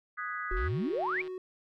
sine chord, G# minor seventh, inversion second, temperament equal, 1244.5 / 1480 / 1661.2 / 1975.5 Hz, D#6 / F#6 / G#6 / B6, 0 / 0 / 0 / 0 cents, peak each -37 / -40 / -40 / -42 dBFS, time 0.17-0.69 s, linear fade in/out 20 ms
triangle tone, 370 Hz, F#4, in tune, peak -34 dBFS, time 0.51-1.38 s, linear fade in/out 2 ms
sine exponential sweep, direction up, 30.87 to 2489 Hz, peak -29 dBFS, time 0.51-1.22 s, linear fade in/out 10 ms
click train, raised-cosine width 0.3 ms, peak -35 dBFS, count 112, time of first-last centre 0.57-1.277 s, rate 157 Hz
effects none

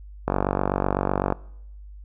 click train, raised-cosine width 1 ms, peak -7 dBFS, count 51, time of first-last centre 0.28-1.324 s, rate 47.9 Hz, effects noise-tail reverb RT60 0.8 s tail -23 dB re dry + added 50 Hz sine -39 dBFS peak until 2.04 s

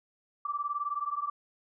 sine beating tone pair, 1159 / 1178 Hz, D6 / D6, -23 / +5 cents, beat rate 19 Hz, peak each -33 / -34 dBFS, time 0.45-1.3 s, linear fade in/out 5 ms, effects none

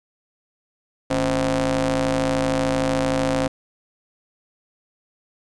sawtooth ring-modulated tone, 123.47 Hz, B2, in tune, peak -12 dBFS, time 1.1-3.48 s, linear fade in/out 10 ms, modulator 397 Hz, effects resampled to 22050 Hz + 9-bit

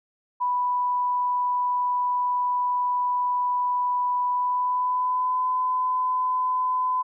sine tone with pitch glide, 987.8 to 1011.5 Hz, B5 to B5, 0 to +41 cents, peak -21 dBFS, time 0.4-7.03 s, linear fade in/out 20 ms, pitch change +41 cents, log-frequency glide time 4.31-5.44 s, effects none

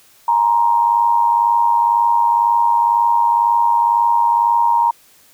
sine tone with amplitude modulation, 938 Hz, A#5, 11 cents sharp, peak -8 dBFS, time 0.28-4.91 s, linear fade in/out 5 ms, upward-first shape sine, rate 102 Hz, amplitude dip 65%, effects white hiss -50 dBFS RMS until 5.33 s

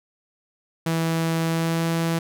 sawtooth tone with pitch glide, 163.9 to 165.61 Hz, E3 to E3, -10 to +8 cents, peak -17 dBFS, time 0.86-2.19 s, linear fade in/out 5 ms, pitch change +18 cents, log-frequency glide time 1.45-1.87 s, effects none

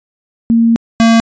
sine / square tone pair in turn, 230 / 227.9 Hz, A#3 / A#3, -23 / -39 cents, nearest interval unison, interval 16 cents, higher first, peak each -6 dBFS, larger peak neither, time 0.5-0.76 / 1-1.2 s, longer first, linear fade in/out 0 ms, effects resampled to 16000 Hz

